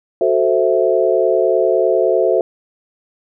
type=chord; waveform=sine; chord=F# half-diminished seventh; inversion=none; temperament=equal; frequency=370 / 440 / 523.3 / 659.3 Hz; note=F#4 / A4 / C5 / E5; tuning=0 / 0 / 0 / 0 cents; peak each=-17 dBFS; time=0.21-2.41 s; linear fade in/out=2 ms; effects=none